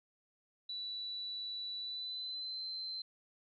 sine tone with pitch glide, 3951 to 4093 Hz, B7 to C8, 0 to -39 cents, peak -39 dBFS, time 0.69-3.02 s, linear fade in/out 5 ms, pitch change +61 cents, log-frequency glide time 1.79-2.63 s, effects none

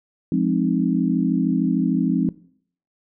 sine chord, F minor seventh, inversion none, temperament equal with one note detuned, 174.61 / 207.7 / 261.6 / 307.7 Hz, F3 / Ab3 / C4 / Eb4, 0 / 0 / 0 / -19 cents, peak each -22 / -23 / -21 / -25 dBFS, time 0.32-2.29 s, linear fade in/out 2 ms, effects noise-tail reverb RT60 0.6 s tail -20 dB re dry

